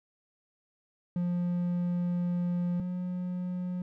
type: tone pair in turn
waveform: triangle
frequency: 176 / 180.22 Hz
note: F3 / F#3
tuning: +14 / -45 cents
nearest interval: unison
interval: 41 cents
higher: second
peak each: -25 / -29 dBFS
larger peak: first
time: 1.16-2.8 / 2.8-3.82 s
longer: first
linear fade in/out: 2 ms
effects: none